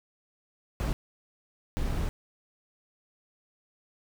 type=noise bursts at uneven times; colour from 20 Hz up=brown; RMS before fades=-29 dBFS; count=2; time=0.8-0.93 / 1.77-2.09 s; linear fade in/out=0 ms; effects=none